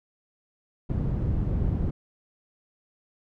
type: low-pass noise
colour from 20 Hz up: white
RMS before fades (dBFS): -26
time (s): 0.89-1.91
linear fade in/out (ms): 10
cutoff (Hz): 130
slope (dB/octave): 12
effects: none